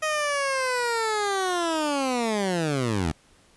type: linear sweep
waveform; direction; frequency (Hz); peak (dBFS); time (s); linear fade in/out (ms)
15% pulse; down; 628 to 73.7; -17; 0.02-3.12; 10
effects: pink hiss -58 dBFS RMS until 3.56 s + resampled to 24000 Hz